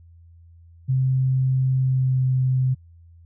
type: tone with pitch glide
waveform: sine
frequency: 130.81 to 129.46 Hz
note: C3 to C3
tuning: 0 to -18 cents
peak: -17 dBFS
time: 0.88-2.75 s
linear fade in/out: 20 ms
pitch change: -18 cents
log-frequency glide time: 1.8-2.25 s
effects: added 84 Hz sine -46 dBFS peak until 3.25 s